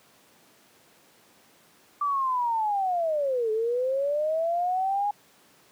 sine linear two-way sweep, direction down then up, 1174.7 to 428.3 to 831 Hz, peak -23 dBFS, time 2.01-5.11 s, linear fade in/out 5 ms, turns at 3.51 s, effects pink hiss -58 dBFS RMS until 5.71 s + high-pass 200 Hz 12 dB/octave

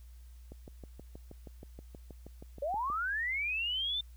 click train, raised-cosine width 2 ms, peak -34 dBFS, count 16, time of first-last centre 0.52-2.901 s, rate 6.3 Hz
sine linear sweep, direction up, 534 to 3603 Hz, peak -31 dBFS, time 2.62-4.01 s, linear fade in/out 5 ms
effects added 60 Hz sine -49 dBFS peak until 4.16 s + white hiss -68 dBFS RMS until 4.16 s

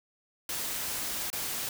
white noise with dropouts, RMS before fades -34 dBFS, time 0.49-1.69 s, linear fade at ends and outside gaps 2 ms, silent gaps 1.302-1.329 s, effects none

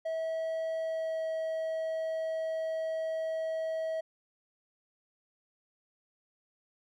triangle tone with pitch glide, 647 to 642.9 Hz, E5 to E5, -32 to -43 cents, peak -29 dBFS, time 0.05-4.01 s, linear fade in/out 10 ms, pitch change -11 cents, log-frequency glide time 0.78-1.26 s, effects none

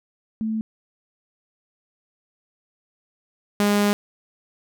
sine / sawtooth tone pair in turn, 220 / 205.1 Hz, A3 / G#3, 0 / -21 cents, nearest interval minor second, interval 121 cents, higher first, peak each -22 / -13 dBFS, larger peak second, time 0.41-0.61 / 3.6-3.93 s, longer second, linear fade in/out 0 ms, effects none

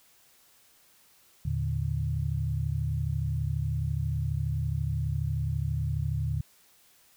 sine tone cluster, 79 / 113.5 / 145.6 Hz, D#2 / A#2 / D3, +27 / -46 / -15 cents, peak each -31 dBFS, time 1.45-6.41 s, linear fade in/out 5 ms, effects white hiss -61 dBFS RMS until 7.16 s

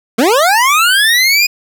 25% pulse linear sweep, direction up, 207.7 to 2489 Hz, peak -4 dBFS, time 0.18-1.47 s, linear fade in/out 10 ms, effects none

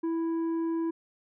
sine tone with tanh clipping, 329.6 Hz, E4, in tune, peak -28 dBFS, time 0.03-0.91 s, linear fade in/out 10 ms, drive 6 dB, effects none

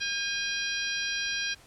harmonic tone with a mistuned harmonic, 806 Hz, G5, 48 cents sharp, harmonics 2 / 3 / 4 / 5 / 6 / 7, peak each -33 / -35 / -36 / -37 / -38 / -38 dBFS, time 0-1.55 s, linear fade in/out 20 ms, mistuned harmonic 3, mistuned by +39 cents, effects pink hiss -55 dBFS RMS until 1.66 s + low-pass 11000 Hz 12 dB/octave

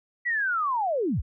sine linear sweep, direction down, 1975.5 to 32.7 Hz, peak -23 dBFS, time 0.25-1.22 s, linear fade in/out 20 ms, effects none

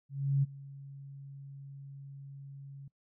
sine tone with ADSR envelope, 138.59 Hz, C#3, in tune, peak -23 dBFS, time 0.09-2.88 s, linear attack 340 ms, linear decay 24 ms, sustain -21 dB, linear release 4 ms, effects noise-tail reverb RT60 0.1 s tail -23 dB re dry

